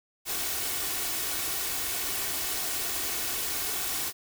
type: noise with comb filter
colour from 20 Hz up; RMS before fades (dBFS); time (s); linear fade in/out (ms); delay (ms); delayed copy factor
white; -31; 0.25-4.13; 50; 2.7; +0.5
effects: none